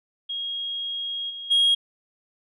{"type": "tone with level steps", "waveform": "sine", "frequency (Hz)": 3274, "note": "G#7", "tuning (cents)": -25, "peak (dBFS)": [-27, -33, -14], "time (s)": [0.29, 1.75], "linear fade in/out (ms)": 10, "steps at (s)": [1.29, 1.5], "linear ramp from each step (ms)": 20, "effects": ["tanh soft clip ceiling -14 dBFS"]}